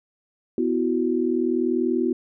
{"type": "chord", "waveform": "sine", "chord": "B suspended fourth", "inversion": "none", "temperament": "equal with one note detuned", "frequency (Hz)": [249.2, 329.6, 370], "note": ["B3", "E4", "F#4"], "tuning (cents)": [16, 0, 0], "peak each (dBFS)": -24, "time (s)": [0.58, 2.13], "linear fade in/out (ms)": 2, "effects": []}